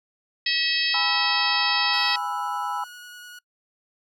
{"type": "harmonic tone", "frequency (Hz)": 645, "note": "E5", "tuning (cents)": -38, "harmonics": [3, 4, 5, 6, 7, 8], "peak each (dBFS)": [-28, -28, -28, -28, -28, -28], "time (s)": [0.46, 2.16], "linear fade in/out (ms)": 5}
{"type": "chord", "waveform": "sine", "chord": "E major", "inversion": "first", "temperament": "just", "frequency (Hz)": [824.1, 988.9, 1318.5], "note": ["G#5", "B5", "E6"], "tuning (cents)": [-14, 2, 0], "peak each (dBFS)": -30, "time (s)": [0.94, 2.84], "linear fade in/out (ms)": 2}
{"type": "tone with vibrato", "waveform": "sawtooth", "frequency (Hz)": 1456, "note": "F#6", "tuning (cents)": -28, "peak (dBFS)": -37, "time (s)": [1.93, 3.39], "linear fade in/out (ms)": 5, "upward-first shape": "square", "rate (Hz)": 10, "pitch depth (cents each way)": 8}
{"effects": ["noise-tail reverb RT60 0.1 s tail -23 dB re dry"]}